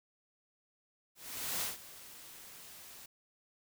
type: noise with ADSR envelope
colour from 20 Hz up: white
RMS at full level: -35 dBFS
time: 1.15-3.06 s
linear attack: 470 ms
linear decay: 150 ms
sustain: -17 dB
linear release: 4 ms
effects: none